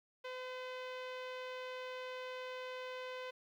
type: tone with low-pass filter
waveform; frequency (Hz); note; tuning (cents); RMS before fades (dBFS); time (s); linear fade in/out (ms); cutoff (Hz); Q
sawtooth; 509; C5; -48; -45; 0.24-3.31; 10; 3200; 1.4
effects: 12-bit